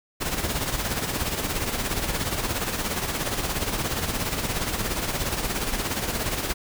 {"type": "noise with tremolo", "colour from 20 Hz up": "pink", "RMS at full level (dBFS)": -25, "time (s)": [0.2, 6.54], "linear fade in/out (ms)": 20, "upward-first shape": "sine", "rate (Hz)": 17, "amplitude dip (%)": 55, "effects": []}